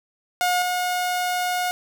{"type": "tone pair in turn", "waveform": "sawtooth", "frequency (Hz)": [719, 721.6], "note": ["F#5", "F#5"], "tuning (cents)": [-50, -44], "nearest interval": "unison", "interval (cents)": 6, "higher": "second", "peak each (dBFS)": [-15, -18], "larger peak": "first", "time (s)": [[0.41, 0.62], [0.62, 1.71]], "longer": "second", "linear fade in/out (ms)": 0, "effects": []}